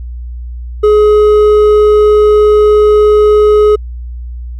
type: tone with hard clipping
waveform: sine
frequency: 421.6 Hz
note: G#4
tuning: 26 cents sharp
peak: -5 dBFS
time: 0.83-3.76 s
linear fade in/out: 10 ms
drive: 5 dB
effects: added 60 Hz sine -20 dBFS peak until 4.59 s